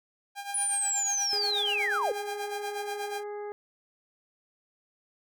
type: tone with tremolo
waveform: sawtooth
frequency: 803 Hz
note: G5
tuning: 41 cents sharp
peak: -28 dBFS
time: 0.35-3.24 s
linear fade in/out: 50 ms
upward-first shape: triangle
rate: 8.3 Hz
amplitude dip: 80%
type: linear sweep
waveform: sine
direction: down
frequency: 9910 to 405.4 Hz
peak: -26 dBFS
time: 0.54-2.12 s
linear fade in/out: 5 ms
type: harmonic tone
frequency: 414 Hz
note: G#4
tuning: 5 cents flat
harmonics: 1 / 2 / 3 / 4 / 5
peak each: -35 / -42 / -51 / -53 / -55 dBFS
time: 1.33-3.52 s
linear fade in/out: 0 ms
effects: none